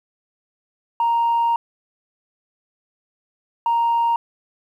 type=tone bursts at uneven times; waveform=sine; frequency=932.3 Hz; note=A#5; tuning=in tune; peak=-14 dBFS; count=2; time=1-1.56 / 3.66-4.16 s; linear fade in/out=2 ms; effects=tanh soft clip ceiling -13 dBFS + 9-bit